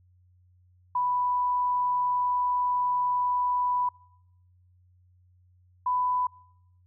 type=tone pair in turn; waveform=sine; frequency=989 / 996.5 Hz; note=B5 / B5; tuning=+2 / +15 cents; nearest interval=unison; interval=13 cents; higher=second; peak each=-23 dBFS; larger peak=neither; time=0.95-3.89 / 5.86-6.27 s; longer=first; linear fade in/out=5 ms; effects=noise-tail reverb RT60 0.9 s tail -26 dB re dry + added 90 Hz sine -58 dBFS peak until 6.86 s